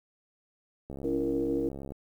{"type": "click train", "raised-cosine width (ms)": 2, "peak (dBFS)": -27, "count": 71, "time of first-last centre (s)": [0.9, 1.92], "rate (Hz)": 68.6}
{"type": "chord", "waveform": "sine", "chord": "A# diminished", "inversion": "first", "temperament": "just", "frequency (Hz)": [279.7, 335.6, 466.2], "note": ["C#4", "E4", "A#4"], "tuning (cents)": [16, 31, 0], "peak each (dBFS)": -31, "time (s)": [1.04, 1.69], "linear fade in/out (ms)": 2}
{"effects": ["10-bit"]}